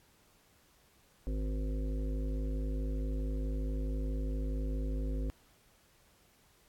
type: harmonic tone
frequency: 52.3 Hz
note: G#1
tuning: 13 cents sharp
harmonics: 1 / 3 / 5 / 7 / 9 / 10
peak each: -32 / -45 / -42 / -49 / -50 / -51 dBFS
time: 1.27-5.3 s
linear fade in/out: 0 ms
effects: pink hiss -66 dBFS RMS until 6.68 s + AAC 64 kbps